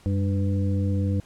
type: harmonic tone with a mistuned harmonic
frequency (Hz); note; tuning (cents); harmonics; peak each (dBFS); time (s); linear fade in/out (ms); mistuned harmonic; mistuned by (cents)
99.1; G2; +19; 1 / 2 / 3 / 5; -22 / -28 / -32 / -36; 0.06-1.2; 0; 1; -87
effects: pink hiss -55 dBFS RMS until 1.25 s + low-pass 10000 Hz 12 dB/octave